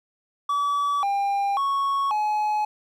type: tone with pitch steps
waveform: triangle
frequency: 1146 / 799 / 1107 / 847 Hz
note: D6 / G5 / C#6 / G#5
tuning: -43 / +33 / -3 / +34 cents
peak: -19 dBFS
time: 0.49-2.65 s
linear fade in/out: 5 ms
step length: 540 ms
effects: 10-bit